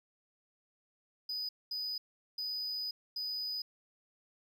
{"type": "tone bursts at uneven times", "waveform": "triangle", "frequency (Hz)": 4978, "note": "D#8", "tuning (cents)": 0, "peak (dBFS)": -34, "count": 4, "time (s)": [[1.29, 1.49], [1.71, 1.98], [2.38, 2.91], [3.16, 3.62]], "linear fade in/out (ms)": 5, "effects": []}